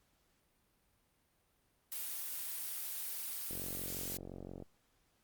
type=noise; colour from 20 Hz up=blue; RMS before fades=-41 dBFS; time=1.92-4.17 s; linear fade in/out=0 ms
type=click train; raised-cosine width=2 ms; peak=-33 dBFS; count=52; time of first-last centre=3.51-4.624 s; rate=45.8 Hz
effects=pink hiss -75 dBFS RMS until 5.23 s + Opus 48 kbps